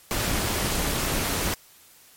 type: noise with amplitude modulation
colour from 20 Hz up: pink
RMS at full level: -23 dBFS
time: 0.11-1.54 s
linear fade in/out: 0 ms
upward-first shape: sine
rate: 237 Hz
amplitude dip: 60%
effects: white hiss -53 dBFS RMS until 2.16 s + MP3 64 kbps